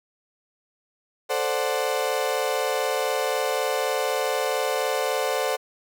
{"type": "chord", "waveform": "35% pulse", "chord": "D dominant seventh", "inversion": "second", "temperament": "equal", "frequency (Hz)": [440, 523.3, 587.3, 740], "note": ["A4", "C5", "D5", "F#5"], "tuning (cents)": [0, 0, 0, 0], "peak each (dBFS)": [-27, -25, -28, -28], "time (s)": [1.29, 5.57], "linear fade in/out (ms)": 20, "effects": []}